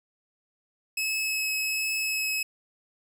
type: tone with vibrato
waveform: sawtooth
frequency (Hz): 2579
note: E7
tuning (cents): -39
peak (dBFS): -23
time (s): 0.97-2.43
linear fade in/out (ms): 5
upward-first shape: triangle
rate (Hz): 1.3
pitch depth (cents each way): 9
effects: none